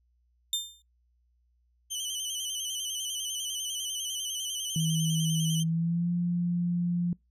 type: tone with exponential decay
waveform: sawtooth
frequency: 3600 Hz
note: A7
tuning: 39 cents sharp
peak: -21 dBFS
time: 0.53-0.82 s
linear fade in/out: 2 ms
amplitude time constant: 63 ms
type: tone with vibrato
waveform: 20% pulse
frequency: 3062 Hz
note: G7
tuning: 41 cents flat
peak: -26 dBFS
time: 1.9-5.64 s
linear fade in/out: 20 ms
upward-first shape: square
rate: 10 Hz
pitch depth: 49 cents each way
type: tone with pitch glide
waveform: sine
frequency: 160 to 174.48 Hz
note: D#3 to F3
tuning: +49 to -1 cents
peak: -25 dBFS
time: 4.76-7.13 s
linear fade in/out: 2 ms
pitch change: +150 cents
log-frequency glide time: 5.54-6.11 s
effects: noise-tail reverb RT60 0.2 s tail -26 dB re dry + added 60 Hz sine -66 dBFS peak until 7.3 s